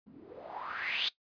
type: noise with low-pass filter sweep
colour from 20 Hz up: blue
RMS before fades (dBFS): -38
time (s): 0.06-1.09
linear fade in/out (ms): 10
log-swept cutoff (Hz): 210 to 3800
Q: 5.3
effects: noise-tail reverb RT60 0.1 s tail -17 dB re dry + resampled to 11025 Hz